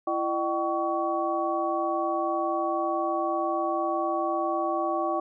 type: tone cluster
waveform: sine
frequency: 336.4 / 608 / 766 / 1124 Hz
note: E4 / D#5 / G5 / C#6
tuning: +35 / -40 / -40 / +24 cents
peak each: -30 dBFS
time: 0.07-5.2 s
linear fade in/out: 5 ms
effects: none